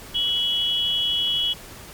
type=tone pair together; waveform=sine; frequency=2960 / 3328 Hz; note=F#7 / G#7; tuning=0 / +3 cents; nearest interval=major second; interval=203 cents; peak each=-23 / -22 dBFS; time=0.14-1.54 s; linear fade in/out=20 ms; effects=pink hiss -41 dBFS RMS until 1.93 s + MP3 96 kbps